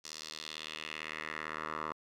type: tone with band-pass filter sweep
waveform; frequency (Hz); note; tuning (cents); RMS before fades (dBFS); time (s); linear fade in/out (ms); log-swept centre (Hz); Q
10% pulse; 77.78; D#2; 0; -42; 0.04-1.93; 10; 5600 to 1100; 2.2
effects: none